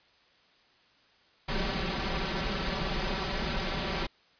pink noise with comb filter, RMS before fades -31 dBFS, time 1.48-4.07 s, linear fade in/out 10 ms, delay 5.2 ms, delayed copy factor +0.7, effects white hiss -63 dBFS RMS until 4.39 s + resampled to 11025 Hz

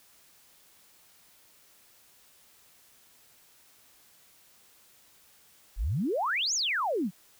sine exponential two-way sweep, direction up then down, 36.79 to 7080 to 161.1 Hz, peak -26 dBFS, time 5.76-7.11 s, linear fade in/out 50 ms, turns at 6.54 s, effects white hiss -60 dBFS RMS until 7.39 s

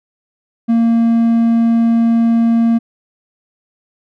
triangle tone, 230.5 Hz, A#3, 19 cents flat, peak -7 dBFS, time 0.68-2.79 s, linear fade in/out 20 ms, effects none

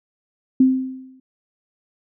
sine tone with exponential decay, 260.5 Hz, C4, 7 cents flat, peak -8 dBFS, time 0.6-1.2 s, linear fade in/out 5 ms, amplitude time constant 130 ms, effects none

